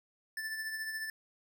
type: tone with tremolo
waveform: square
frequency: 1760 Hz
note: A6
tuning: in tune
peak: -35 dBFS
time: 0.37-1.1 s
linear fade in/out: 2 ms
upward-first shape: triangle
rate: 14 Hz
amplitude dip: 50%
effects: none